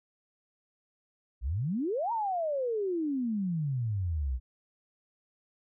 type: exponential two-way sweep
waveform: sine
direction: up then down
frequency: 54.1 to 952 to 58.8 Hz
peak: -28 dBFS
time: 1.41-4.4 s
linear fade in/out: 50 ms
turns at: 2.12 s
effects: none